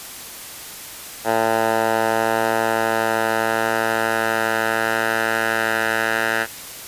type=tone with band-pass filter sweep; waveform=10% pulse; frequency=112.4 Hz; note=A2; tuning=37 cents sharp; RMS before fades=-20 dBFS; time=1.24-6.47 s; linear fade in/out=50 ms; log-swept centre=930 to 1600 Hz; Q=1.8; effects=white hiss -35 dBFS RMS until 6.87 s + resampled to 32000 Hz